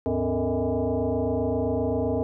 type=tone with frequency modulation; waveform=sine; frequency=103.83 Hz; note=G#2; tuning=in tune; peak=-22 dBFS; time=0.06-2.23 s; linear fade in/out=0 ms; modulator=180 Hz; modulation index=3.2; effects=none